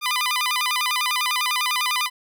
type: tone with vibrato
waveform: 15% pulse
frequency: 1100 Hz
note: C#6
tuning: 14 cents flat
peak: -14 dBFS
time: 0.01-2.1 s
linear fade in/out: 50 ms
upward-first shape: square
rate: 10 Hz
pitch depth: 160 cents each way
effects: none